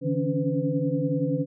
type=tone cluster; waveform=sine; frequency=143.9 / 161.1 / 274.4 / 285 / 505 Hz; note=D3 / E3 / C#4 / C#4 / B4; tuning=-35 / -39 / -17 / +48 / +39 cents; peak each=-29 dBFS; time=0.01-1.46 s; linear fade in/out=50 ms; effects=none